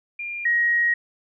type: tone pair in turn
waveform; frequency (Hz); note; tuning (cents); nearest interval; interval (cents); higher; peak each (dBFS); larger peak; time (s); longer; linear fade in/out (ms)
sine; 2400 / 1888.7; D7 / A#6; +37 / +22; major third; 415; first; -28 / -17; second; 0.19-0.45 / 0.45-0.94; second; 5
effects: none